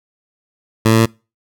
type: tone with pitch steps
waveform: 15% pulse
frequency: 111.4 / 112.37 / 113.35 Hz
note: A2 / A2 / A#2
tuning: +22 / +37 / -48 cents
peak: -3 dBFS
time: 0.85-1.06 s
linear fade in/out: 10 ms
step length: 70 ms
effects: noise-tail reverb RT60 0.3 s tail -25 dB re dry